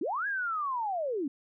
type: linear two-way sweep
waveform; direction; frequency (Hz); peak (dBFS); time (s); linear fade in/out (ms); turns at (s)
sine; up then down; 255.6 to 1678 to 255.6; -29; 0.01-1.28; 5; 0.27
effects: none